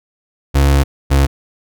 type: tone pair in turn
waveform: 35% pulse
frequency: 69.5 / 69.06 Hz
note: C#2 / C#2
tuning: +5 / -6 cents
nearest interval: unison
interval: 11 cents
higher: first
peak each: -7 dBFS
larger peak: neither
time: 0.54-0.84 / 1.1-1.27 s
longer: first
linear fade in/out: 20 ms
effects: none